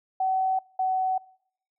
sine tone pair in turn, 757 / 751.8 Hz, F#5 / F#5, +39 / +27 cents, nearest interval unison, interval 12 cents, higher first, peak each -22 dBFS, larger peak neither, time 0.2-0.59 / 0.79-1.18 s, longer neither, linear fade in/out 5 ms, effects noise-tail reverb RT60 0.7 s tail -25 dB re dry

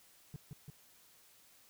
triangle tone with echo, 146.83 Hz, D3, in tune, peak -39 dBFS, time 0.34-0.36 s, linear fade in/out 0 ms, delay 170 ms, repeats 2, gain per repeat -2 dB, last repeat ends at 0.7 s, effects white hiss -64 dBFS RMS until 1.69 s

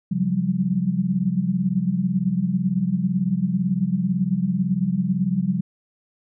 sine tone cluster, 135.9 / 177.8 / 188 / 195.8 Hz, C#3 / F3 / F#3 / G3, -34 / +31 / +28 / -2 cents, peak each -28 / -22 / -30 / -23 dBFS, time 0.11-5.61 s, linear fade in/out 10 ms, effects none

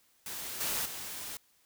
white noise with level steps, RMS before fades -40 / -33 / -41 dBFS, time 0.26-1.37 s, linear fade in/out 2 ms, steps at 0.6 / 0.85 s, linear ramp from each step 10 ms, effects white hiss -68 dBFS RMS until 1.65 s

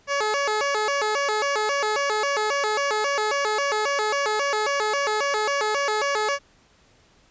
15% pulse tone with vibrato, 491.1 Hz, B4, 10 cents flat, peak -15 dBFS, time 0.07-6.39 s, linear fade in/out 50 ms, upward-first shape square, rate 3.7 Hz, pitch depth 240 cents each way, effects pink hiss -58 dBFS RMS until 7.3 s + resampled to 16000 Hz

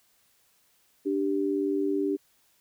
sine tone pair together, 293.3 / 391.5 Hz, D4 / G4, -2 / -2 cents, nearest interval perfect fourth, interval 500 cents, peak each -27 dBFS, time 1.05-2.17 s, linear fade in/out 20 ms, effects white hiss -66 dBFS RMS until 2.6 s

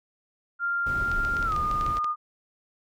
sine tone with pitch glide, 1394 to 1220.6 Hz, F6 to D#6, -4 to -34 cents, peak -24 dBFS, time 0.59-2.16 s, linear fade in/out 50 ms, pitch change -230 cents, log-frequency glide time 1.44-1.55 s
brown noise, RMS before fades -33 dBFS, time 0.86-1.99 s, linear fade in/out 5 ms
clicks, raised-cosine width 0.2 ms, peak -21 dBFS, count 11, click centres 1.116 / 1.25 / 1.368 / 1.427 / 1.522 / 1.563 / 1.713 / 1.811 / 1.864 / 1.97 / 2.044 s
effects none

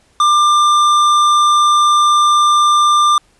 sine tone with tanh clipping, 1192 Hz, D6, 25 cents sharp, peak -10 dBFS, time 0.2-3.18 s, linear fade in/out 2 ms, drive 14 dB, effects pink hiss -54 dBFS RMS until 3.39 s + resampled to 24000 Hz

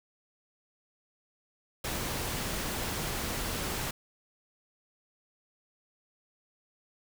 pink noise, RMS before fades -34 dBFS, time 1.84-3.91 s, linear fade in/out 5 ms, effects none

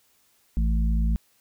harmonic tone, 55 Hz, A1, in tune, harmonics 1 / 3 / 4, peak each -20 / -30 / -32 dBFS, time 0.57-1.16 s, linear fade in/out 0 ms, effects white hiss -64 dBFS RMS until 1.4 s

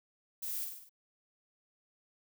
violet noise with echo, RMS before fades -39 dBFS, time 0.42-0.65 s, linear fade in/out 10 ms, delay 49 ms, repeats 5, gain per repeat -4 dB, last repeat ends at 0.895 s, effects none

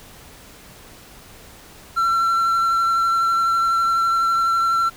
triangle tone with vibrato, 1352 Hz, E6, 43 cents sharp, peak -14 dBFS, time 1.96-4.9 s, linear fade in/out 20 ms, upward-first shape sine, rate 12 Hz, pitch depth 14 cents each way, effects pink hiss -44 dBFS RMS until 4.96 s

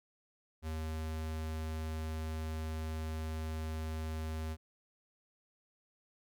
square tone, 79.1 Hz, D#2, 29 cents sharp, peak -37 dBFS, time 0.62-4.57 s, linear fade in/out 50 ms, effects none

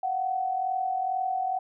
sine tone pair together, 709.8 / 752 Hz, F5 / F#5, +28 / +28 cents, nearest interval minor second, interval 100 cents, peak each -33 / -26 dBFS, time 0.03-1.59 s, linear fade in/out 5 ms, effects none

